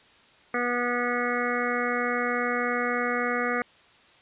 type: harmonic tone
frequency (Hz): 243.3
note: B3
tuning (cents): -26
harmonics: 1 / 2 / 3 / 5 / 6 / 7 / 8 / 9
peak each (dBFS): -32 / -30 / -34 / -31 / -33 / -36 / -33 / -34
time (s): 0.54-3.62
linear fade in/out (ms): 2
effects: white hiss -56 dBFS RMS until 4.21 s + resampled to 8000 Hz